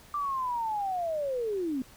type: linear sweep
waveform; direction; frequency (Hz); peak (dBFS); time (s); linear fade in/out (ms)
sine; down; 1185 to 246.9; -28; 0.14-1.82; 2
effects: pink hiss -54 dBFS RMS until 1.96 s